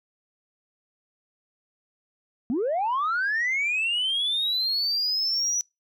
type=linear sweep; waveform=sine; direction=up; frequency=215.8 to 5920 Hz; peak=-21 dBFS; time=2.5-5.61 s; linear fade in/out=0 ms; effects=noise-tail reverb RT60 0.2 s tail -26 dB re dry + tanh soft clip ceiling -20 dBFS